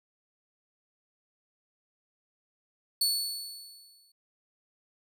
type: tone with exponential decay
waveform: sawtooth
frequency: 4435 Hz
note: C#8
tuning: in tune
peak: -20 dBFS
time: 3.01-4.12 s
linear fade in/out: 5 ms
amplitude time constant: 240 ms
effects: none